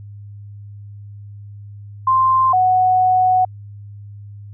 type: tone pair in turn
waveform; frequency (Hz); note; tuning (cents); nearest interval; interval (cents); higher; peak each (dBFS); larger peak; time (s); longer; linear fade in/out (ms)
sine; 1046.5 / 740; C6 / F#5; 0 / 0; tritone; 600; first; -11; neither; 2.07-2.53 / 2.53-3.45; second; 5
effects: added 102 Hz sine -33 dBFS peak until 4.53 s